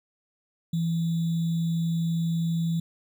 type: tone with sample-and-hold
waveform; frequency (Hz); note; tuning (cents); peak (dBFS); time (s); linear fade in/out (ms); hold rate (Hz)
sine; 166.1; E3; +13; -23; 0.73-2.8; 5; 3675
effects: none